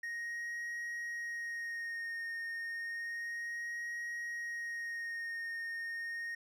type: tone with vibrato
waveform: triangle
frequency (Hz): 1864.7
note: A#6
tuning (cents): 0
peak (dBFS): -36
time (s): 0.03-6.35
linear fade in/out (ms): 5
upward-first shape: sine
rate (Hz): 0.31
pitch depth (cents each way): 21
effects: none